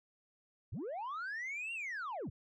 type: linear two-way sweep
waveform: sine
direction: up then down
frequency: 68 to 2794 to 68 Hz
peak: -36 dBFS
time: 0.72-2.3 s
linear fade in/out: 10 ms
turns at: 1.73 s
effects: tanh soft clip ceiling -37 dBFS